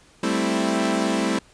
sawtooth chord, A minor seventh, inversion third, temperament equal, 196 / 220 / 261.6 / 329.6 Hz, G3 / A3 / C4 / E4, 0 / 0 / 0 / 0 cents, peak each -22 dBFS, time 0.23-1.39 s, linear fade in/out 5 ms, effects pink hiss -54 dBFS RMS until 1.53 s + resampled to 22050 Hz

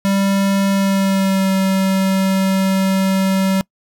square tone with pitch glide, 196.3 to 191.6 Hz, G3 to G3, +3 to -39 cents, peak -14 dBFS, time 0.05-3.61 s, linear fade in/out 0 ms, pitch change -42 cents, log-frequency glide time 0.71-1.52 s, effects noise-tail reverb RT60 0.1 s tail -24 dB re dry

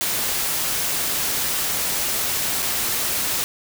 white noise with dropouts, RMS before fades -23 dBFS, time 0.01-3.44 s, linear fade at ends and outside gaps 0 ms, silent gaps 2.622-2.626 s, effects none

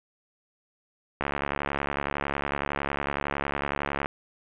click train, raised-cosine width 0.5 ms, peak -12 dBFS, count 203, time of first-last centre 1.21-4.059 s, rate 70.9 Hz, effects resampled to 8000 Hz + 8-bit

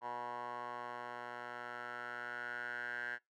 10% pulse tone with band-pass filter sweep, 121.2 Hz, B2, 32 cents flat, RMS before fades -44 dBFS, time 0.01-3.19 s, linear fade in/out 50 ms, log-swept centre 1000 to 1600 Hz, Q 9, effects noise-tail reverb RT60 0.2 s tail -25 dB re dry

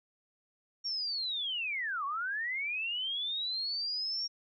sine linear two-way sweep, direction down then up, 5600 to 1079 to 5600 Hz, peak -32 dBFS, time 0.84-4.28 s, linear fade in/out 20 ms, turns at 2.05 s, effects none

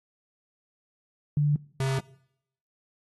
sine / square tone pair in turn, 146.83 / 133.79 Hz, D3 / C3, 0 / +39 cents, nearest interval major second, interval 161 cents, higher first, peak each -20 / -25 dBFS, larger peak first, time 1.37-1.56 / 1.8-1.99 s, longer neither, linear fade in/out 2 ms, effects noise-tail reverb RT60 0.8 s tail -23 dB re dry + AAC 32 kbps

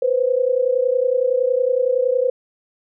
sine tone pair together, 492.5 / 523.3 Hz, B4 / C5, -5 / 0 cents, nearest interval minor second, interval 105 cents, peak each -18 dBFS, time 0.02-2.3 s, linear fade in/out 5 ms, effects none

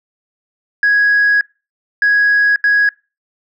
sine tone bursts at uneven times, 1661.2 Hz, G#6, in tune, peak -7 dBFS, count 3, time 0.83-1.41 / 2.02-2.56 / 2.64-2.89 s, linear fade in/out 2 ms, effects noise-tail reverb RT60 0.3 s tail -25 dB re dry + tanh soft clip ceiling -6 dBFS

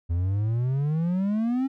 triangle exponential sweep, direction up, 82.41 to 273.2 Hz, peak -20 dBFS, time 0.09-1.68 s, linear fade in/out 20 ms, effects none

